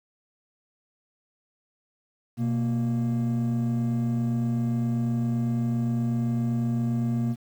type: tone pair together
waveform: triangle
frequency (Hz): 123.48 / 233.1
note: B2 / A#3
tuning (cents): 0 / 0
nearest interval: major seventh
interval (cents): 1100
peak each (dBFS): -23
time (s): 2.37-7.36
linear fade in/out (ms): 50
effects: tanh soft clip ceiling -16 dBFS + 9-bit